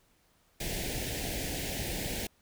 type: band-stop noise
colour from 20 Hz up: pink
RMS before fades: -35 dBFS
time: 0.6-2.27 s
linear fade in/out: 5 ms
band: 810 to 1700 Hz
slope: 48 dB/octave
effects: pink hiss -68 dBFS RMS until 2.41 s